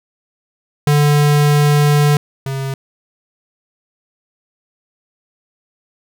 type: tone pair in turn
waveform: square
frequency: 146.83 / 135.24 Hz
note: D3 / C#3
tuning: 0 / -42 cents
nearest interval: minor second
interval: 142 cents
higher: first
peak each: -10 / -20 dBFS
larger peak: first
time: 0.87-2.17 / 2.46-2.74 s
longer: first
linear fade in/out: 2 ms
effects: none